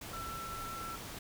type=tone in noise; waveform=sine; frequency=1338 Hz; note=E6; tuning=25 cents sharp; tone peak=-41 dBFS; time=0.13-0.96 s; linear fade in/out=5 ms; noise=pink; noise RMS=-45 dBFS; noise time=0.01-1.19 s; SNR=+1 dB; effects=none